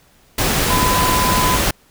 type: tone in noise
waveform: sine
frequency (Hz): 1006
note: B5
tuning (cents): +32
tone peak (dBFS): -17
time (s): 0.7-1.57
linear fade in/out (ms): 5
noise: pink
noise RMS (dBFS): -17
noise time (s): 0.38-1.71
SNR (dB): -3
effects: pink hiss -53 dBFS RMS until 1.9 s